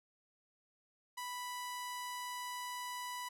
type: tone with low-pass filter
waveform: sawtooth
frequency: 987.8 Hz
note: B5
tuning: in tune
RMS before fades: -43 dBFS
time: 1.17-3.29 s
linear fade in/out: 10 ms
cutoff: 12000 Hz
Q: 1.4
effects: none